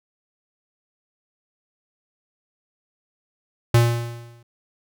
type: tone with exponential decay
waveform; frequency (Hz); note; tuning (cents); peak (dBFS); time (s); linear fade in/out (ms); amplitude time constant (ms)
square; 118; A#2; +22; -11; 3.74-4.43; 5; 150
effects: none